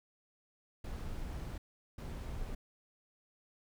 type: noise bursts at uneven times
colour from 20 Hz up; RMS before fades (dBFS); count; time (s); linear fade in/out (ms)
brown; -41; 2; 0.84-1.58 / 1.98-2.55; 5
effects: none